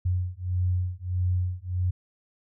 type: beating tone pair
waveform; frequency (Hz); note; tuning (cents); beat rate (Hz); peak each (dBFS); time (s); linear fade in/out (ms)
sine; 89.8 / 91.4; F2 / F#2; +49 / -21; 1.6; -27; 0.05-1.91; 10
effects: none